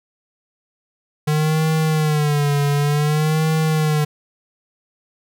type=tone with vibrato; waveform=square; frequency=150.6 Hz; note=D3; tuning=44 cents sharp; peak=-16 dBFS; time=1.27-4.05 s; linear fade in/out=10 ms; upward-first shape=sine; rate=0.55 Hz; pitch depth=85 cents each way; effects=none